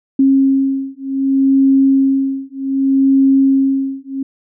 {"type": "beating tone pair", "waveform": "sine", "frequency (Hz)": [270, 270.65], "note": ["C#4", "C#4"], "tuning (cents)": [-45, -41], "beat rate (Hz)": 0.65, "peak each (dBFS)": -13, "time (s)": [0.19, 4.23], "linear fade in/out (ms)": 5, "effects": []}